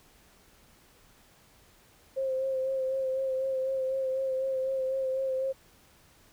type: tone with vibrato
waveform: sine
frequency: 528 Hz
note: C5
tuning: 16 cents sharp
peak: -27 dBFS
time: 2.16-5.53 s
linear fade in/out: 20 ms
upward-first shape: sine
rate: 4 Hz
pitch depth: 25 cents each way
effects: pink hiss -60 dBFS RMS until 6.32 s